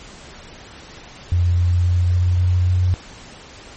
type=tone with pitch steps; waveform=sine; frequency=87.6 / 88.21 / 88.82 / 89.44 / 90.06 / 90.69 Hz; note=F2 / F2 / F2 / F2 / F#2 / F#2; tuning=+6 / +18 / +30 / +42 / -46 / -34 cents; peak=-13 dBFS; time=1.32-2.94 s; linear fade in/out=0 ms; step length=270 ms; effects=pink hiss -40 dBFS RMS until 3.76 s + MP3 32 kbps